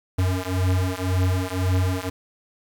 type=beating tone pair; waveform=square; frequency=91.4 / 93.3 Hz; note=F#2 / F#2; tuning=-21 / +15 cents; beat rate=1.9 Hz; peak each=-24 / -24 dBFS; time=0.18-2.1 s; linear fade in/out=10 ms; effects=8-bit